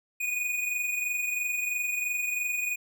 square tone pair together, 2466 / 2489 Hz, D#7 / D#7, -16 / 0 cents, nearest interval unison, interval 16 cents, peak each -29 / -37 dBFS, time 0.2-2.76 s, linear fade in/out 10 ms, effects none

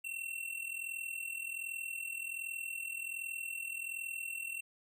square tone with amplitude modulation, 2713 Hz, E7, 49 cents sharp, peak -36 dBFS, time 0.04-4.61 s, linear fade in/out 10 ms, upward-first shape sine, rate 41.3 Hz, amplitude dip 70%, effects none

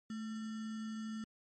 sine tone with sample-and-hold, 219 Hz, A3, 8 cents flat, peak -39 dBFS, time 0.1-1.24 s, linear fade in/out 2 ms, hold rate 1575 Hz, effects MP3 32 kbps

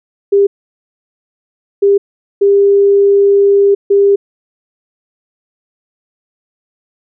sine tone bursts at uneven times, 400 Hz, G4, 35 cents sharp, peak -5 dBFS, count 4, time 0.32-0.47 / 1.82-1.98 / 2.41-3.75 / 3.9-4.16 s, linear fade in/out 10 ms, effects none

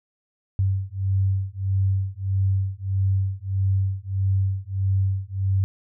sine beating tone pair, 95.7 / 97.3 Hz, G2 / G2, -41 / -12 cents, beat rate 1.6 Hz, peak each -23 dBFS, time 0.59-5.64 s, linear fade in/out 0 ms, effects none

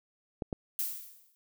clicks, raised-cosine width 2 ms, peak -20 dBFS, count 2, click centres 0.422 / 0.528 s
violet noise with exponential decay, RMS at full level -30 dBFS, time 0.79-1.35 s, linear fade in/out 0 ms, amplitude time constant 120 ms
effects none

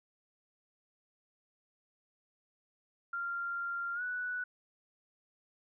sine tone with pitch glide, 1389 to 1480.1 Hz, F6 to F#6, -10 to 0 cents, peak -34 dBFS, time 3.13-4.44 s, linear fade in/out 5 ms, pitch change +110 cents, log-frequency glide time 3.94-4.02 s, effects none

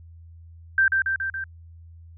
sine tone with echo, 1568 Hz, G6, in tune, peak -15 dBFS, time 0.78-0.88 s, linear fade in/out 2 ms, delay 140 ms, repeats 4, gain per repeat -3 dB, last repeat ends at 1.44 s, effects added 83 Hz sine -43 dBFS peak until 2.17 s

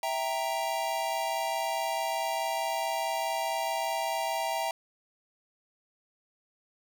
square chord, E diminished, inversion none, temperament equal, 659.3 / 784 / 932.3 Hz, E5 / G5 / Bb5, 0 / 0 / 0 cents, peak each -34 / -34 / -34 dBFS, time 0.03-4.71 s, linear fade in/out 2 ms, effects none

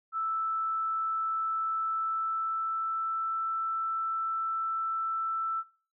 sine tone with pitch glide, 1318.5 to 1326.9 Hz, E6 to E6, 0 to +11 cents, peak -28 dBFS, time 0.12-5.64 s, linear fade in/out 50 ms, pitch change +11 cents, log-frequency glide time 1.79-3.44 s, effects noise-tail reverb RT60 0.4 s tail -20 dB re dry

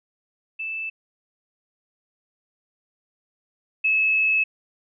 sine tone pair in turn, 2637 / 2593 Hz, E7 / E7, 0 / -29 cents, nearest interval unison, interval 29 cents, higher first, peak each -27 / -17 dBFS, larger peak second, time 0.59-0.9 / 3.84-4.44 s, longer second, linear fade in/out 10 ms, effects none

